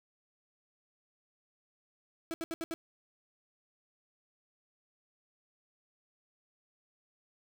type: tone bursts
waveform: 35% pulse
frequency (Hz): 329.6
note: E4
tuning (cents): 0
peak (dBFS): -33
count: 5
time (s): 2.31-2.74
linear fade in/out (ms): 0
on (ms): 30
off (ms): 70
effects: none